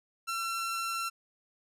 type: tone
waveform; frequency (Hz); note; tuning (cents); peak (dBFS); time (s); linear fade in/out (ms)
sawtooth; 1353; E6; +45; -28; 0.27-1.1; 20
effects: resampled to 32000 Hz